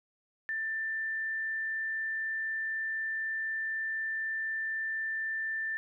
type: tone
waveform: sine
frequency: 1778 Hz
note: A6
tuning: 18 cents sharp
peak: -31 dBFS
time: 0.49-5.77 s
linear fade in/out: 0 ms
effects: none